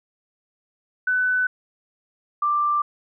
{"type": "tone pair in turn", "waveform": "sine", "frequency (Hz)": [1500, 1180.6], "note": ["F#6", "D6"], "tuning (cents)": [23, 9], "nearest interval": "major third", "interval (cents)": 414, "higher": "first", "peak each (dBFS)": -18, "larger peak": "neither", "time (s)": [[1.07, 1.47], [2.42, 2.82]], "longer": "neither", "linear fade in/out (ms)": 5, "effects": []}